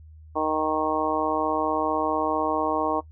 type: harmonic tone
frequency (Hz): 155.56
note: D#3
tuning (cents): 0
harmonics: 2 / 3 / 4 / 5 / 6 / 7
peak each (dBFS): -29 / -29 / -29 / -29 / -29 / -29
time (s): 0.35-3.01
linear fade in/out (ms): 20
effects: noise-tail reverb RT60 0.1 s tail -19 dB re dry + added 78 Hz sine -44 dBFS peak until 3.11 s